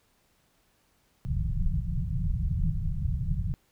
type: low-pass noise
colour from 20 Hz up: pink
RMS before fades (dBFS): -28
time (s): 1.25-3.54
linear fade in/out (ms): 0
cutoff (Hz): 180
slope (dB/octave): 96
effects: pink hiss -68 dBFS RMS until 3.71 s